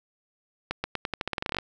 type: accelerating click train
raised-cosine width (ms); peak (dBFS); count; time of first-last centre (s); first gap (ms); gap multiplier
0.3; -12; 16; 0.71-1.586; 130; 0.87
effects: none